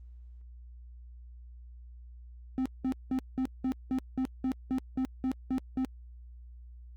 triangle tone bursts, 260 Hz, C4, 11 cents flat, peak -25 dBFS, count 13, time 2.58-5.848 s, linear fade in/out 0 ms, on 76 ms, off 190 ms, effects added 60 Hz sine -46 dBFS peak until 6.96 s + Opus 24 kbps

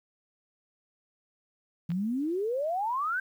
sine exponential sweep, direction up, 162.8 to 1581 Hz, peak -27 dBFS, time 1.89-3.2 s, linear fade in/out 5 ms
clicks, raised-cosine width 0.3 ms, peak -31 / -32 dBFS, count 2, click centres 1.904 / 1.918 s
effects 10-bit

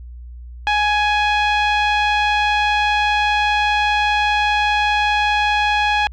sawtooth tone with low-pass filter, 835 Hz, G#5, 9 cents sharp, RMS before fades -17 dBFS, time 0.67-6.07 s, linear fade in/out 0 ms, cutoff 3000 Hz, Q 1.8, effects added 60 Hz sine -32 dBFS peak until 6.12 s

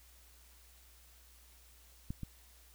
clicks, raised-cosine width 5 ms, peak -26 / -28 dBFS, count 2, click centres 2.105 / 2.233 s, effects added 60 Hz sine -61 dBFS peak until 2.74 s + white hiss -63 dBFS RMS until 2.74 s

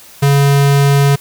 square tone, 140.6 Hz, C#3, 25 cents sharp, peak -8 dBFS, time 0.22-1.16 s, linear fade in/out 10 ms, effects white hiss -39 dBFS RMS until 1.2 s

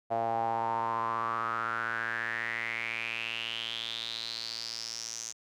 sawtooth tone with band-pass filter sweep, 114.4 Hz, A#2, 32 cents flat, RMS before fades -34 dBFS, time 0.1-5.33 s, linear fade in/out 20 ms, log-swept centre 700 to 6400 Hz, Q 7.1, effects none

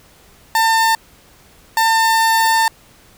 30% pulse tone bursts at uneven times, 899 Hz, A5, 37 cents sharp, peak -9 dBFS, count 2, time 0.55-0.95 / 1.77-2.68 s, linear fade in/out 2 ms, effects pink hiss -48 dBFS RMS until 3.17 s

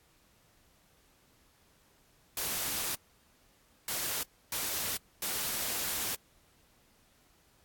white noise bursts at uneven times, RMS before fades -34 dBFS, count 4, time 2.37-2.95 / 3.88-4.23 / 4.52-4.97 / 5.22-6.15 s, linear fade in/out 2 ms, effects pink hiss -66 dBFS RMS until 7.64 s + AAC 64 kbps

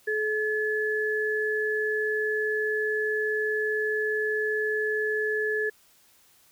sine tone pair together, 428.8 / 1715.2 Hz, A4 / A6, -45 / -45 cents, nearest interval 2 octaves, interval 2400 cents, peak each -27 dBFS, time 0.07-5.7 s, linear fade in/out 10 ms, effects white hiss -60 dBFS RMS until 6.51 s

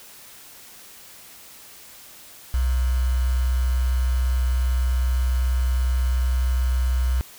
sine tone with quantisation, 62.8 Hz, B1, 30 cents sharp, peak -18 dBFS, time 2.54-7.21 s, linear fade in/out 0 ms, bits 6, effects white hiss -45 dBFS RMS until 7.38 s

